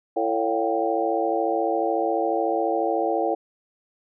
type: harmonic tone with a mistuned harmonic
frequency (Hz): 112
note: A2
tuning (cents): +31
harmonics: 3 / 4 / 5 / 6 / 7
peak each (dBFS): -27 / -27 / -27 / -27 / -27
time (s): 0.16-3.35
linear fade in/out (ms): 10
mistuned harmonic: 6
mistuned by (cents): +95
effects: none